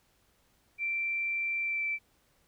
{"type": "tone with pitch glide", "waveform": "sine", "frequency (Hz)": [2349, 2329], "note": ["D7", "D7"], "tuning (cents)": [0, -15], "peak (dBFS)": -29, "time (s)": [0.78, 1.99], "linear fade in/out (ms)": 50, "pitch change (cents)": -15, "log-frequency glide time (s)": [1.61, 1.85], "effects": ["pink hiss -69 dBFS RMS until 2.47 s"]}